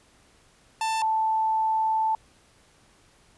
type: tone pair in turn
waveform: 45% pulse / sine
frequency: 887 / 880.4 Hz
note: A5 / A5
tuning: +14 / +1 cents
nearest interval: unison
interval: 13 cents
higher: first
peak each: -24 / -21 dBFS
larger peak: second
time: 0.81-1.02 / 1.02-2.15 s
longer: second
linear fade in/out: 2 ms
effects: pink hiss -59 dBFS RMS until 3.37 s + resampled to 24000 Hz